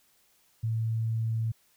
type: tone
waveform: sine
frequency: 112.6 Hz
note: A2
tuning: 40 cents sharp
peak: -26 dBFS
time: 0.63-1.52 s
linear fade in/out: 10 ms
effects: white hiss -66 dBFS RMS until 1.76 s